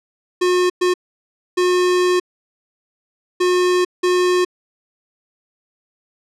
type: tone bursts at uneven times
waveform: square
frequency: 361.1 Hz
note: F#4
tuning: 42 cents flat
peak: -14 dBFS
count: 5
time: 0.41-0.7 / 0.81-0.94 / 1.57-2.2 / 3.4-3.85 / 4.03-4.45 s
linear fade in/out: 10 ms
effects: low-pass 8000 Hz 12 dB/octave